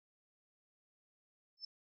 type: tone with exponential growth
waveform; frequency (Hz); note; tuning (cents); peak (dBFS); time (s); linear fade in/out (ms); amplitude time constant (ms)
sine; 5274; E8; 0; -39; 1.57-1.65; 5; 16
effects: none